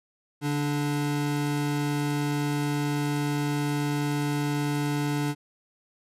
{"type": "tone pair together", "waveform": "square", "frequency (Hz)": [144.49, 293.7], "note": ["D3", "D4"], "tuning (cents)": [-28, 0], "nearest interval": "octave", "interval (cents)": 1228, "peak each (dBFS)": [-28, -29], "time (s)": [0.41, 5.35], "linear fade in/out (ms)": 50, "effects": ["resampled to 32000 Hz"]}